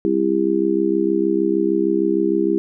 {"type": "harmonic tone", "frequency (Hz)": 66.5, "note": "C2", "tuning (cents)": 29, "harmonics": [3, 4, 5, 6], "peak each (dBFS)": [-24, -26, -18, -20], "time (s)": [0.05, 2.58], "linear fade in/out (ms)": 0, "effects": []}